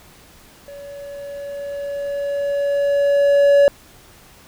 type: tone with level ramp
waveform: triangle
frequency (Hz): 567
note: C#5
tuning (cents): +39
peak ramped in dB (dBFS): -32 to -6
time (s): 0.68-3.68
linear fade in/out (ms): 0
effects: pink hiss -47 dBFS RMS until 4.47 s